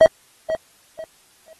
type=tone with echo; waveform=triangle; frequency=641 Hz; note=E5; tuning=49 cents flat; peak=-4 dBFS; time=0.01-0.06 s; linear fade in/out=0 ms; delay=490 ms; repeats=3; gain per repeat=-12 dB; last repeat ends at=1.53 s; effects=white hiss -55 dBFS RMS until 1.59 s + AAC 32 kbps